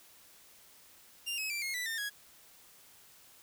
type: tone with pitch steps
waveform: sawtooth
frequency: 2794 / 2562 / 2349 / 2154 / 1975.7 / 1811.7 / 1661.3 Hz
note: F7 / E7 / D7 / C7 / B6 / A#6 / G#6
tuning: 0 / -50 / 0 / +50 / 0 / -50 / 0 cents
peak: -31 dBFS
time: 1.26-2.1 s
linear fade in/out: 20 ms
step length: 120 ms
effects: white hiss -59 dBFS RMS until 3.42 s